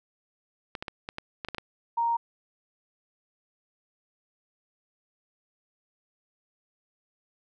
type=clicks; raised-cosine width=0.3 ms; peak=-18 dBFS; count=9; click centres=0.752 / 0.825 / 0.882 / 1.089 / 1.184 / 1.448 / 1.486 / 1.547 / 1.583 s
type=tone; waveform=sine; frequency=932.3 Hz; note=A#5; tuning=in tune; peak=-23 dBFS; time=1.97-2.17 s; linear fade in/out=10 ms
effects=none